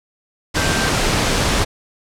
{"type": "tone in noise", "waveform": "sine", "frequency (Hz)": 1568, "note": "G6", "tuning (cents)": 0, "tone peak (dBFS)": -24, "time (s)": [0.56, 0.9], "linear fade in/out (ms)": 20, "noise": "pink", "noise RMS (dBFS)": -17, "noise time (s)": [0.54, 1.65], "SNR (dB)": -10, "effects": ["low-pass 8000 Hz 12 dB/octave"]}